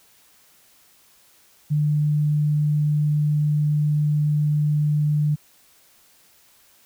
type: tone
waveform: sine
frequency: 149.4 Hz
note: D3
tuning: 30 cents sharp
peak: -17 dBFS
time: 1.7-5.36 s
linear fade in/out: 20 ms
effects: white hiss -56 dBFS RMS until 6.85 s